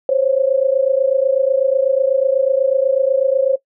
sine tone pair together, 523.3 / 551.4 Hz, C5 / C#5, 0 / -9 cents, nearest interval minor second, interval 91 cents, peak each -15 dBFS, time 0.09-3.56 s, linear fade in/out 2 ms, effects noise-tail reverb RT60 0.1 s tail -20 dB re dry

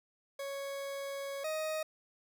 40% pulse tone pair in turn, 554.4 / 626.1 Hz, C#5 / D#5, 0 / +11 cents, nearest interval major second, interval 211 cents, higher second, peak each -37 / -33 dBFS, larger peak second, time 0.39-1.44 / 1.44-1.83 s, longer first, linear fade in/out 5 ms, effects none

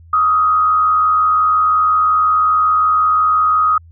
sine tone with frequency modulation, 1253 Hz, D#6, 12 cents sharp, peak -10 dBFS, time 0.13-3.78 s, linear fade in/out 5 ms, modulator 85.6 Hz, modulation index 0.49, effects added 83 Hz sine -39 dBFS peak until 3.91 s

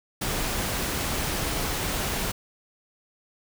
pink noise, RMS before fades -28 dBFS, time 0.21-2.32 s, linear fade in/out 10 ms, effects none

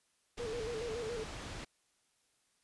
pink low-pass noise, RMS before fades -45 dBFS, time 0.37-1.65 s, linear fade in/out 10 ms, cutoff 6400 Hz, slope 12 dB/octave
sine tone with vibrato, 458 Hz, A#4, 31 cents flat, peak -37 dBFS, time 0.39-1.24 s, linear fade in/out 10 ms, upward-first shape square, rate 7.1 Hz, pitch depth 76 cents each way
effects white hiss -75 dBFS RMS until 2.63 s + resampled to 24000 Hz

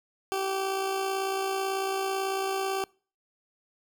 20% pulse tone with amplitude modulation, 386.5 Hz, G4, 24 cents flat, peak -21 dBFS, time 0.32-2.84 s, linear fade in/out 0 ms, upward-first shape sine, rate 58.1 Hz, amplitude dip 35%, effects noise-tail reverb RT60 0.4 s tail -25 dB re dry

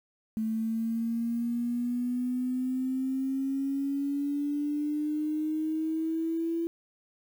sine exponential sweep, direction up, 219.1 to 335.5 Hz, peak -27 dBFS, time 0.37-6.67 s, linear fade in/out 0 ms, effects 9-bit

